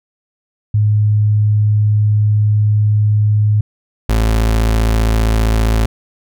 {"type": "tone pair in turn", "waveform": ["sine", "35% pulse"], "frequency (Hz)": [105.5, 55.18], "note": ["G#2", "A1"], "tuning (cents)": [28, 6], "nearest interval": "major seventh", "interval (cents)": 1122, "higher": "first", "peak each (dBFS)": -9, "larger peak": "neither", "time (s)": [[0.74, 3.61], [4.09, 5.86]], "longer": "first", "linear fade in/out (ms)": 5, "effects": []}